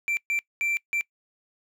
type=tone bursts at uneven times; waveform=triangle; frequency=2349 Hz; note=D7; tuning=in tune; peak=-22 dBFS; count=4; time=0.08-0.17 / 0.3-0.39 / 0.61-0.77 / 0.93-1.01 s; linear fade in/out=0 ms; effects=noise-tail reverb RT60 0.1 s tail -24 dB re dry